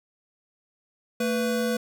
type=tone pair together; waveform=square; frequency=224.4 / 493.9 Hz; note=A3 / B4; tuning=+34 / 0 cents; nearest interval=octave + major second; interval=1366 cents; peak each=-27 dBFS; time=1.2-1.77 s; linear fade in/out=5 ms; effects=none